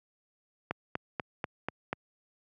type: click train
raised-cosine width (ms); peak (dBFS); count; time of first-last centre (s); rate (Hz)
0.5; -16; 6; 0.71-1.93; 4.1
effects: high-pass 100 Hz 12 dB/octave